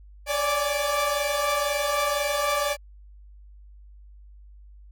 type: tone cluster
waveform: sawtooth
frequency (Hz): 563 / 585 / 830 / 1172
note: C#5 / D5 / G#5 / D6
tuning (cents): +27 / -7 / -1 / -4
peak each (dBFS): -27 / -22 / -30 / -25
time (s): 0.26-2.77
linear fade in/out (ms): 50
effects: added 50 Hz sine -45 dBFS peak until 4.91 s